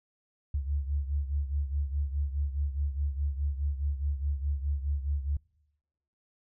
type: beating tone pair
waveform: sine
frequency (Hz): 70.3 / 75.1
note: C#2 / D2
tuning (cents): +25 / +39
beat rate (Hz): 4.8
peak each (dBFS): -29 / -34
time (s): 0.54-5.37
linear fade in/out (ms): 5
effects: noise-tail reverb RT60 1.0 s tail -26 dB re dry